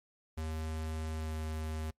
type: tone with pitch glide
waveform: square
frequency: 79 to 78.45 Hz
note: D#2 to D#2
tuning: +27 to +15 cents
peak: -36 dBFS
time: 0.37-1.91 s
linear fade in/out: 10 ms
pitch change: -12 cents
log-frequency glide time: 1.12-1.36 s
effects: noise-tail reverb RT60 0.1 s tail -23 dB re dry + MP3 64 kbps